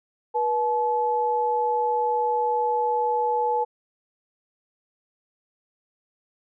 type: tone pair together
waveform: sine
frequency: 483.2 / 861 Hz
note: B4 / A5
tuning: -38 / -38 cents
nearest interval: minor seventh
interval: 1000 cents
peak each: -25 / -22 dBFS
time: 0.34-3.65 s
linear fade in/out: 20 ms
effects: none